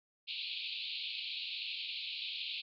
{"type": "band-pass noise", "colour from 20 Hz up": "white", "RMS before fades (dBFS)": -41, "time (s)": [0.27, 2.62], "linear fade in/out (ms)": 20, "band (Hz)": [2400, 4400], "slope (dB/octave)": 96, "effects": []}